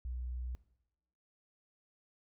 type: tone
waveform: sine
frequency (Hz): 61.74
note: B1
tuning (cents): 0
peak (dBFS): -37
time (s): 0.05-0.55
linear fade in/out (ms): 0
effects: noise-tail reverb RT60 0.8 s tail -18 dB re dry